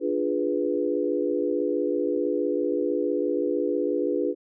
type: chord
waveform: sine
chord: D diminished seventh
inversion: none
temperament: equal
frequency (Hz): 293.7 / 349.2 / 415.3 / 493.9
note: D4 / F4 / Ab4 / Cb5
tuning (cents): 0 / 0 / 0 / 0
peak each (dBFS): -28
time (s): 0-4.35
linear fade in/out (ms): 50
effects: none